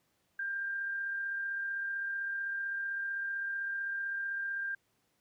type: tone with amplitude modulation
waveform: sine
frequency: 1593 Hz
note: G6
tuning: 27 cents sharp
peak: -32 dBFS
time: 0.39-4.75 s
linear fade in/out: 5 ms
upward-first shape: sine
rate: 35.7 Hz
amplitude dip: 25%
effects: pink hiss -75 dBFS RMS until 5.2 s + high-pass 80 Hz 12 dB/octave